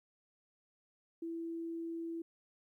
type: tone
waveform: sine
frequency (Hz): 332.1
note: E4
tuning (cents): +13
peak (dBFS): -38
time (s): 1.22-2.22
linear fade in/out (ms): 5
effects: 13-bit